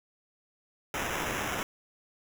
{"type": "noise with sample-and-hold", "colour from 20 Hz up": "violet", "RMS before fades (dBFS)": -33, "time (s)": [0.94, 1.63], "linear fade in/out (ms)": 2, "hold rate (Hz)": 4410, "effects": []}